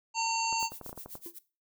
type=harmonic tone; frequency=911 Hz; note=A#5; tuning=40 cents flat; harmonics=1 / 3 / 5 / 7 / 8; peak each=-29 / -34 / -36 / -37 / -38 dBFS; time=0.14-0.7 s; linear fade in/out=50 ms
type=clicks; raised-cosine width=1 ms; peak=-29 dBFS; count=10; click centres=0.527 / 0.628 / 0.72 / 0.813 / 0.862 / 0.894 / 0.929 / 0.977 / 1.06 / 1.154 s
type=noise with tremolo; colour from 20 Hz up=violet; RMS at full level=-43 dBFS; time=0.59-1.39 s; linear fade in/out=10 ms; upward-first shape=sine; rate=7.8 Hz; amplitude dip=95%
type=tone with exponential decay; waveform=triangle; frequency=339.8 Hz; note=F4; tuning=47 cents flat; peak=-37 dBFS; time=1.26-1.36 s; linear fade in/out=2 ms; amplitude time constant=21 ms
effects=noise-tail reverb RT60 0.3 s tail -17 dB re dry